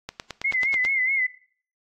click train, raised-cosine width 0.2 ms, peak -14 dBFS, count 8, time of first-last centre 0.09-0.85 s, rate 9.21 Hz
sine tone with vibrato, 2093 Hz, C7, in tune, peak -20 dBFS, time 0.44-1.27 s, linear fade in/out 10 ms, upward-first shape sine, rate 4.7 Hz, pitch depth 80 cents each way
effects noise-tail reverb RT60 0.5 s tail -19 dB re dry + AAC 48 kbps

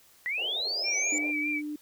sine linear sweep, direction up, 1896 to 7200 Hz, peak -28 dBFS, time 0.26-1.18 s, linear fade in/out 0 ms
white band-pass noise, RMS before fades -44 dBFS, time 0.37-1.32 s, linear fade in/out 20 ms, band 370 to 740 Hz, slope 48 dB/octave
sine tone with vibrato, 2329 Hz, D7, 15 cents flat, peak -28 dBFS, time 0.83-1.62 s, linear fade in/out 50 ms, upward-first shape sine, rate 4.9 Hz, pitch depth 43 cents each way
sine tone, 298.8 Hz, D4, 30 cents sharp, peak -32 dBFS, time 1.12-1.76 s, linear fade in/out 5 ms
effects white hiss -59 dBFS RMS until 1.81 s

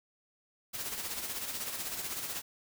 white noise with tremolo, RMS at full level -36 dBFS, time 0.73-2.42 s, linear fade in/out 20 ms, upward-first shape sine, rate 16 Hz, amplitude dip 50%, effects none

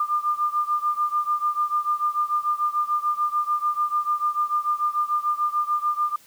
sine beating tone pair, 1200 / 1206.8 Hz, D6 / D6, +37 / +47 cents, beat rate 6.8 Hz, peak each -23 / -25 dBFS, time 0-6.16 s, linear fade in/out 5 ms, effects white hiss -53 dBFS RMS until 6.26 s + high-pass 80 Hz 12 dB/octave

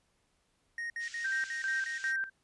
triangle tone bursts, 1864.7 Hz, A#6, in tune, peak -33 dBFS, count 8, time 0.78-2.16 s, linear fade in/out 2 ms, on 120 ms, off 60 ms
white band-pass noise, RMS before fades -50 dBFS, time 0.99-2.14 s, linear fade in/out 50 ms, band 1500 to 7400 Hz, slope 48 dB/octave
sine tone with tremolo, 1568 Hz, G6, in tune, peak -30 dBFS, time 1.24-2.3 s, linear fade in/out 10 ms, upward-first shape square, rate 2.5 Hz, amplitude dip 75%
effects pink hiss -74 dBFS RMS until 2.43 s + resampled to 24000 Hz

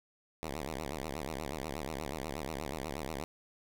5% pulse tone with vibrato, 73 Hz, D2, 10 cents flat, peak -26 dBFS, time 0.43-3.24 s, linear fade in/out 0 ms, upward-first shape sine, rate 8.3 Hz, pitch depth 220 cents each way, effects none

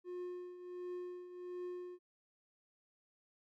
triangle tone with tremolo, 358.3 Hz, F4, 44 cents sharp, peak -38 dBFS, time 0.04-1.99 s, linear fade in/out 50 ms, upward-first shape triangle, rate 1.4 Hz, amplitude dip 70%, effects none

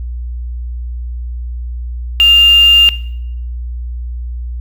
sine tone with quantisation, 2803 Hz, F7, 6 cents sharp, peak -4 dBFS, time 2.2-2.89 s, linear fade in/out 0 ms, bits 4, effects noise-tail reverb RT60 0.7 s tail -17 dB re dry + added 60 Hz sine -19 dBFS peak until 4.6 s

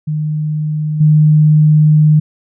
sine tone with level steps, 152.8 Hz, D#3, 31 cents flat, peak -14 / -5 dBFS, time 0.07-2.2 s, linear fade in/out 10 ms, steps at 1 s, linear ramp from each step 10 ms, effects none

